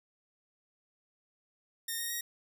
5% pulse tone with pitch steps, 1835 / 1859.5 / 1884.4 Hz, A#6 / A#6 / A#6, -28 / -5 / +18 cents, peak -24 dBFS, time 1.88-2.21 s, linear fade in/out 5 ms, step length 110 ms, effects none

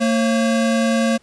square tone pair together, 227.5 / 541 Hz, A#3 / C#5, -42 / -42 cents, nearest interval octave + minor third, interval 1500 cents, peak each -17 / -22 dBFS, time 0-1.18 s, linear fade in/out 20 ms, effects pink hiss -57 dBFS RMS until 1.22 s + resampled to 22050 Hz

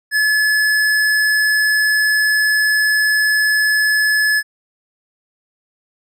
sine tone with hard clipping, 1715 Hz, A6, 45 cents flat, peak -14 dBFS, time 0.11-4.43 s, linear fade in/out 50 ms, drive 15 dB, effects none

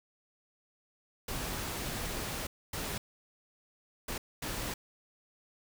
pink noise bursts at uneven times, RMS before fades -37 dBFS, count 4, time 1.28-2.47 / 2.73-2.98 / 4.08-4.18 / 4.42-4.74 s, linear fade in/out 5 ms, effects none

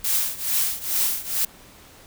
blue noise with tremolo, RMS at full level -20 dBFS, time 0.04-1.45 s, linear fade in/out 5 ms, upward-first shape triangle, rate 2.3 Hz, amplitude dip 90%, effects pink hiss -48 dBFS RMS until 2.06 s

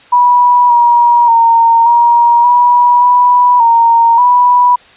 sine tone with pitch steps, 977 / 954 / 921 / 946 / 971 / 982 / 926 / 982 Hz, B5 / A#5 / A#5 / A#5 / B5 / B5 / A#5 / B5, -19 / +40 / -21 / +25 / -30 / -10 / -12 / -10 cents, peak -4 dBFS, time 0.12-4.76 s, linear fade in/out 10 ms, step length 580 ms, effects white hiss -41 dBFS RMS until 4.96 s + resampled to 8000 Hz

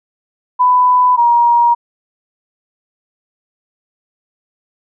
sine tone pair in turn, 997 / 947.6 Hz, B5 / A#5, +16 / +28 cents, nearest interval minor second, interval 88 cents, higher first, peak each -7 dBFS, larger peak neither, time 0.59-1.17 / 1.17-1.75 s, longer neither, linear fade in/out 20 ms, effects none

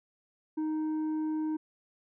sine tone with tanh clipping, 311.1 Hz, D#4, in tune, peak -30 dBFS, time 0.57-1.57 s, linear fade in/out 10 ms, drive 5 dB, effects none

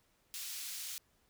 pink high-pass noise, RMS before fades -43 dBFS, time 0.34-0.98 s, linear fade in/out 0 ms, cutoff 3700 Hz, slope 12 dB/octave, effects pink hiss -73 dBFS RMS until 1.29 s

